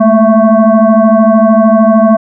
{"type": "tone with frequency modulation", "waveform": "sine", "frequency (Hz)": 226.6, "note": "A#3", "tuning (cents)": -49, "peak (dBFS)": -3, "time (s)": [0, 2.17], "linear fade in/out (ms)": 10, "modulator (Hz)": 440, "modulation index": 1.5, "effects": []}